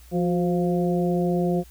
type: harmonic tone with a mistuned harmonic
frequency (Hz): 174.61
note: F3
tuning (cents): 0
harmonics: 1 / 2 / 3 / 4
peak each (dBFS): -22 / -25 / -29 / -31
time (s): 0.11-1.64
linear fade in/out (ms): 50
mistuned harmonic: 2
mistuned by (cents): +52
effects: added 60 Hz sine -46 dBFS peak until 1.7 s + white hiss -54 dBFS RMS until 1.7 s